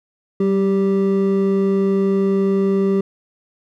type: tone pair together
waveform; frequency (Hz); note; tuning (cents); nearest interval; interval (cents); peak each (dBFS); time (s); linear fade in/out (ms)
triangle; 193.02 / 392; G3 / G4; -27 / 0; octave; 1227; -15; 0.4-3.01; 5
effects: none